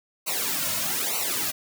white noise with flanger, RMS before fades -27 dBFS, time 0.26-1.52 s, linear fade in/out 20 ms, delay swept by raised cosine 0.58 to 2.58 ms, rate 1.1 Hz, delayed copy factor -0.95, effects none

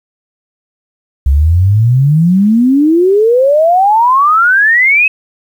sine exponential sweep, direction up, 65.41 to 2600 Hz, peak -5 dBFS, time 1.26-5.08 s, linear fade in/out 5 ms, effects 7-bit

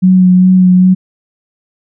sine tone with vibrato, 183.9 Hz, F#3, 10 cents flat, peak -3 dBFS, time 0.02-0.95 s, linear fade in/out 20 ms, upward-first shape sine, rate 2.5 Hz, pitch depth 18 cents each way, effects none

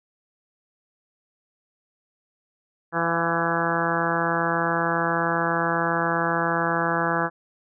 harmonic tone with a mistuned harmonic, 167.4 Hz, E3, 27 cents sharp, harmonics 1 / 2 / 3 / 4 / 5 / 6 / 7 / 8 / 9 / 10, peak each -30 / -30 / -30 / -30 / -30 / -30 / -30 / -30 / -30 / -30 dBFS, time 2.92-7.3 s, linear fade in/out 50 ms, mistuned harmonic 4, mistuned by +24 cents, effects none

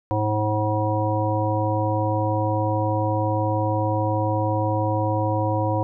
harmonic tone, 106.8 Hz, G#2, 49 cents sharp, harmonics 1 / 3 / 5 / 7 / 9, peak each -23 / -27 / -26 / -29 / -27 dBFS, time 0.11-5.83 s, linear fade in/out 0 ms, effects none

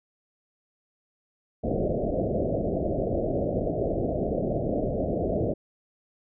white low-pass noise, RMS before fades -27 dBFS, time 1.63-5.54 s, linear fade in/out 10 ms, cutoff 680 Hz, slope 96 dB/octave, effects none

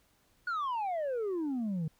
sine exponential sweep, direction down, 1480 to 151.3 Hz, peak -28 dBFS, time 0.47-1.88 s, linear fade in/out 5 ms, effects tanh soft clip ceiling -30 dBFS + pink hiss -69 dBFS RMS until 1.99 s

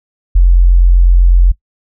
sine tone, 44 Hz, F1, 14 cents sharp, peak -3 dBFS, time 0.35-1.52 s, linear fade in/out 10 ms, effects noise-tail reverb RT60 0.1 s tail -20 dB re dry

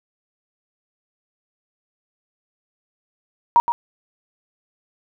sine tone with echo, 945 Hz, A#5, 23 cents sharp, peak -9 dBFS, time 3.56-3.6 s, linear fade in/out 0 ms, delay 120 ms, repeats 1, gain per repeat -8 dB, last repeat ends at 3.72 s, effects none

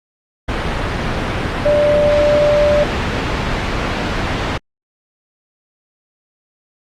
sine tone in noise, 590 Hz, D5, 8 cents sharp, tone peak -10 dBFS, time 1.65-2.84 s, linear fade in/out 10 ms, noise pink, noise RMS -18 dBFS, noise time 0.48-4.58 s, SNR +5 dB, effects low-pass 3000 Hz 12 dB/octave + Opus 32 kbps

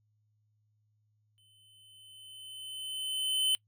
square tone with exponential growth, 3047 Hz, G7, 50 cents flat, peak -25 dBFS, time 1.38-3.55 s, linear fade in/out 0 ms, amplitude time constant 470 ms, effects noise-tail reverb RT60 0.1 s tail -24 dB re dry + added 106 Hz sine -70 dBFS peak until 3.67 s

